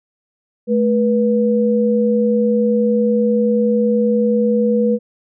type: tone pair together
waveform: sine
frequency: 216.5 / 486 Hz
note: A3 / B4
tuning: -28 / -28 cents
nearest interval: octave + major second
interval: 1400 cents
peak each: -15 dBFS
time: 0.67-4.99 s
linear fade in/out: 50 ms
effects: none